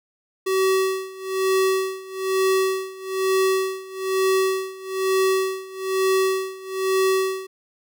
square tone with tremolo, 380.4 Hz, F#4, 48 cents sharp, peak -17 dBFS, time 0.46-7.47 s, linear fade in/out 10 ms, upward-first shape sine, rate 1.1 Hz, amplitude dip 90%, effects none

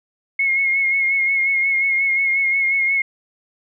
sine tone with vibrato, 2166 Hz, C#7, 41 cents flat, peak -15 dBFS, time 0.39-3.02 s, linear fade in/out 5 ms, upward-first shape sine, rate 5.6 Hz, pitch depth 33 cents each way, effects none

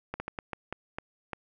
slowing click train, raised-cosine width 0.5 ms, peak -19 dBFS, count 8, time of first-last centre 0.14-1.333 s, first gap 60 ms, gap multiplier 1.34, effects none

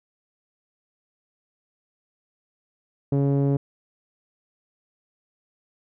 sawtooth tone with low-pass filter, 139.6 Hz, C#3, 13 cents sharp, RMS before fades -21 dBFS, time 3.12-3.57 s, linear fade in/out 5 ms, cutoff 430 Hz, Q 1.3, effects none

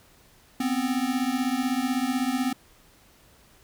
square beating tone pair, 247.7 / 263.7 Hz, B3 / C4, +5 / +14 cents, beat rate 16 Hz, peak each -28 / -27 dBFS, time 0.6-2.53 s, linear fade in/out 5 ms, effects pink hiss -57 dBFS RMS until 3.63 s

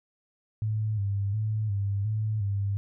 sine tone with vibrato, 103.83 Hz, G#2, in tune, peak -25 dBFS, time 0.62-2.77 s, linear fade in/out 0 ms, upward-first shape square, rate 1.4 Hz, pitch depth 69 cents each way, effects none

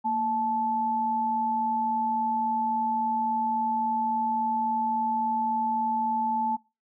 sine tone pair together, 230.9 / 871.8 Hz, A#3 / A5, -16 / -16 cents, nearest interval octave + major seventh, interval 2300 cents, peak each -32 / -24 dBFS, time 0.04-6.57 s, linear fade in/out 20 ms, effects noise-tail reverb RT60 0.3 s tail -23 dB re dry

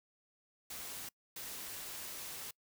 white noise bursts at uneven times, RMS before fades -45 dBFS, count 2, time 0.7-1.09 / 1.36-2.51 s, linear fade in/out 5 ms, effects noise-tail reverb RT60 0.1 s tail -25 dB re dry

